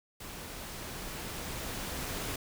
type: noise with level ramp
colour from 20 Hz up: pink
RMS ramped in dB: -44 to -36 dBFS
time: 0.2-2.36 s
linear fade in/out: 5 ms
effects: none